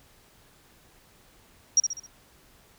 sine tone with echo, 5660 Hz, F8, 22 cents sharp, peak -15 dBFS, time 1.77-1.8 s, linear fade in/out 2 ms, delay 66 ms, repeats 4, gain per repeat -7 dB, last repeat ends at 2.064 s, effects pink hiss -58 dBFS RMS until 2.78 s

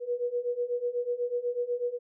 sine beating tone pair, 481 / 489.1 Hz, B4 / B4, -46 / -17 cents, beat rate 8.1 Hz, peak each -32 / -30 dBFS, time 0-1.99 s, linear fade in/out 50 ms, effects none

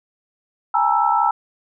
sine tone cluster, 814 / 885 / 950 / 1322 Hz, G#5 / A5 / A#5 / E6, -35 / +10 / +33 / +5 cents, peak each -20 dBFS, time 0.74-1.31 s, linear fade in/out 5 ms, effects none

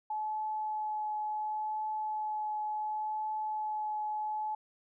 sine tone with vibrato, 856 Hz, A5, 48 cents flat, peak -32 dBFS, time 0.1-4.55 s, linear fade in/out 5 ms, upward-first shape triangle, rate 0.7 Hz, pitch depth 12 cents each way, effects none

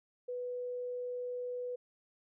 sine tone, 493.9 Hz, B4, in tune, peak -36 dBFS, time 0.28-1.76 s, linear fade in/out 10 ms, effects none

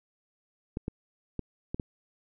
clicks, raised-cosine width 3 ms, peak -19 dBFS, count 5, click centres 0.771 / 0.881 / 1.393 / 1.745 / 1.798 s, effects none

